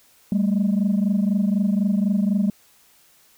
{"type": "tone pair together", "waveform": "sine", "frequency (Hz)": [196, 220], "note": ["G3", "A3"], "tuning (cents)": [0, 0], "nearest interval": "major second", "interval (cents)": 200, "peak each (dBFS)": [-17, -20], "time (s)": [0.32, 2.5], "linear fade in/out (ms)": 2, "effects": ["tanh soft clip ceiling -14 dBFS", "white hiss -56 dBFS RMS until 3.37 s"]}